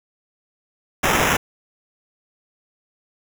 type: noise with sample-and-hold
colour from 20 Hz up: blue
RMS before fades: -18 dBFS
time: 1.03-1.37 s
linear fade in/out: 10 ms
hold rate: 4410 Hz
effects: none